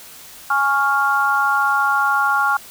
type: chord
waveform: sine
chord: Db major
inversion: second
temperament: equal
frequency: 830.6 / 1108.7 / 1396.9 Hz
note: Ab5 / Db6 / F6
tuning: 0 / 0 / 0 cents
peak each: -20 / -20 / -17 dBFS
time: 0.5-2.57 s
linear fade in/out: 5 ms
effects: white hiss -40 dBFS RMS until 2.7 s